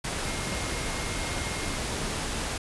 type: tone in noise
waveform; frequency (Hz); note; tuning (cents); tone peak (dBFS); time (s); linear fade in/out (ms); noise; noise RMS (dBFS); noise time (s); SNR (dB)
sine; 2133; C7; +33; -41; 0.25-1.77; 5; pink; -31; 0.04-2.58; -13
effects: resampled to 24000 Hz